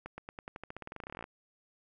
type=accelerating click train; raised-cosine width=0.5 ms; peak=-27 dBFS; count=24; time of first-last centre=0.06-1.241 s; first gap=120 ms; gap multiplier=0.91; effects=none